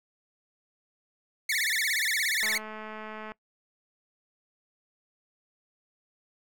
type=tone with vibrato; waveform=sawtooth; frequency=1975.5 Hz; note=B6; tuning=in tune; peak=-22 dBFS; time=1.49-2.58 s; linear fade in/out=5 ms; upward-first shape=sine; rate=17 Hz; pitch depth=240 cents each way
type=click train; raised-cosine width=0.5 ms; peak=-26 dBFS; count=193; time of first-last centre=2.43-3.319 s; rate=216 Hz
effects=noise-tail reverb RT60 0.1 s tail -21 dB re dry